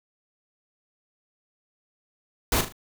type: noise with echo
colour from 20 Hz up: pink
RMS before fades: -22 dBFS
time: 2.52-2.61 s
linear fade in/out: 2 ms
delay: 38 ms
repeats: 3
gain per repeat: -8 dB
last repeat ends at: 2.724 s
effects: none